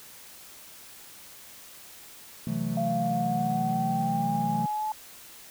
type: chord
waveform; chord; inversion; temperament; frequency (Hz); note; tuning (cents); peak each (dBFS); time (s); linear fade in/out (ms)
triangle; F# half-diminished seventh; second; equal; 130.81 / 164.81 / 185 / 220; C3 / E3 / F#3 / A3; 0 / 0 / 0 / 0; -33 / -30 / -32 / -29; 2.47-4.66; 2
type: exponential sweep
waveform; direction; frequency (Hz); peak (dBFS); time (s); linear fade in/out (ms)
sine; up; 680 to 865; -27; 2.77-4.92; 2
effects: white hiss -48 dBFS RMS until 5.5 s